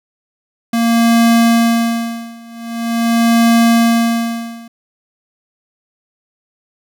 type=tone with tremolo; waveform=square; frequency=231.6 Hz; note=A#3; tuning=11 cents flat; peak=-8 dBFS; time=0.73-4.68 s; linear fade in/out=5 ms; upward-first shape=sine; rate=0.44 Hz; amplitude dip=95%; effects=none